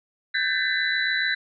sine tone cluster, 1542 / 1609 / 1779 / 2011 / 3958 Hz, G6 / G6 / A6 / B6 / B7, -29 / +45 / +19 / +31 / +3 cents, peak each -28 dBFS, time 0.34-1.35 s, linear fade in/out 10 ms, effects none

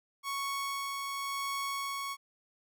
sawtooth tone with tremolo, 1108.7 Hz, C#6, in tune, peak -29 dBFS, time 0.23-2.17 s, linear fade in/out 50 ms, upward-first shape sine, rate 0.94 Hz, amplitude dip 25%, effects none

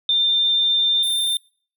sine / square tone pair in turn, 3594 / 3594 Hz, A7 / A7, +36 / +36 cents, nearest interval unison, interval 0 cents, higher neither, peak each -15 / -19 dBFS, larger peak first, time 0.09-1.03 / 1.03-1.37 s, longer first, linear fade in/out 2 ms, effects noise-tail reverb RT60 0.5 s tail -25 dB re dry

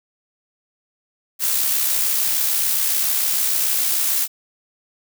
blue noise with amplitude modulation, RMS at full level -18 dBFS, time 1.39-4.28 s, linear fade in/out 50 ms, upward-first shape sine, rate 66.8 Hz, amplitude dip 35%, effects none

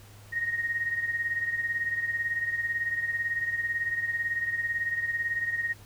sine beating tone pair, 1864.7 / 1882.7 Hz, A#6 / A#6, 0 / +17 cents, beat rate 18 Hz, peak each -28 / -34 dBFS, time 0.32-5.74 s, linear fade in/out 20 ms, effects added 103 Hz sine -49 dBFS peak until 5.85 s + pink hiss -54 dBFS RMS until 5.85 s

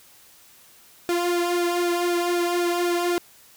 sawtooth tone with flanger, 349.2 Hz, F4, in tune, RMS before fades -23 dBFS, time 1.09-3.18 s, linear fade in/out 0 ms, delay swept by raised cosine 0.99 to 2.39 ms, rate 3.9 Hz, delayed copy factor -0.75, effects white hiss -52 dBFS RMS until 3.56 s

